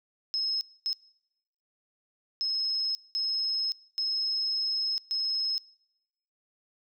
sine tone bursts at uneven times, 5170 Hz, E8, 34 cents flat, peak -26 dBFS, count 6, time 0.34-0.61 / 0.86-0.93 / 2.41-2.95 / 3.15-3.72 / 3.98-4.98 / 5.11-5.58 s, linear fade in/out 0 ms, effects noise-tail reverb RT60 0.9 s tail -26 dB re dry

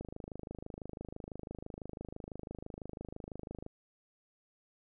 click train, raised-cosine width 2 ms, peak -29 dBFS, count 96, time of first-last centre 0.01-3.664 s, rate 26 Hz, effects none

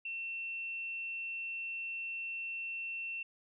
sine tone, 2700 Hz, E7, 41 cents sharp, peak -37 dBFS, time 0.05-3.23 s, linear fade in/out 5 ms, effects none

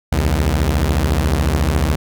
sawtooth beating tone pair, 65.41 / 79.41 Hz, C2 / D#2, 0 / +36 cents, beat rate 14 Hz, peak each -13 dBFS, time 0.12-1.96 s, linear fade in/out 5 ms, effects none

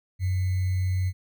sine tone with sample-and-hold, 92.5 Hz, F#2, in tune, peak -22 dBFS, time 0.19-1.13 s, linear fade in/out 50 ms, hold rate 2100 Hz, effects none

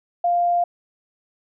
sine tone, 698.5 Hz, F5, in tune, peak -16 dBFS, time 0.24-0.64 s, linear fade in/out 5 ms, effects none

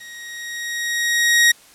sawtooth tone with level ramp, 1886 Hz, A#6, 20 cents sharp, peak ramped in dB -33 to -6 dBFS, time 0-1.52 s, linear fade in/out 10 ms, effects white hiss -48 dBFS RMS until 1.74 s + low-pass 11000 Hz 12 dB/octave

